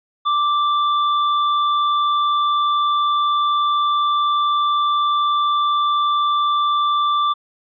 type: tone with tanh clipping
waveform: sine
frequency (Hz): 1174.7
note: D6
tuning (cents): 0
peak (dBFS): -17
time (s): 0.25-7.34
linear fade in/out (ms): 20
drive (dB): 15
effects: resampled to 11025 Hz